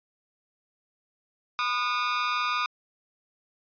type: tone with amplitude modulation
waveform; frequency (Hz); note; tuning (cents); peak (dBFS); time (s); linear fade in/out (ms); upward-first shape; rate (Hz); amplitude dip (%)
sawtooth; 1225; D#6; -27; -17; 1.59-2.66; 0; sine; 226; 90
effects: resampled to 11025 Hz